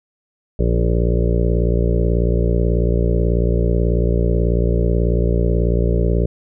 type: harmonic tone with a mistuned harmonic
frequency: 58.27 Hz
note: A#1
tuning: in tune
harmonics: 1 / 2 / 3 / 4 / 5 / 6 / 7 / 8 / 9 / 10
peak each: -16 / -21 / -22 / -33 / -31 / -28 / -24 / -27 / -31 / -30 dBFS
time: 0.59-6.26 s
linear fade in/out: 5 ms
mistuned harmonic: 5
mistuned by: -15 cents
effects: none